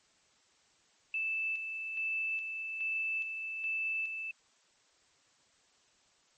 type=tone with tremolo; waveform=sine; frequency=2637 Hz; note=E7; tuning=in tune; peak=-31 dBFS; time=1.14-4.31 s; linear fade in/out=2 ms; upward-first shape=square; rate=1.2 Hz; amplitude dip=45%; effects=white hiss -68 dBFS RMS until 6.37 s + MP3 32 kbps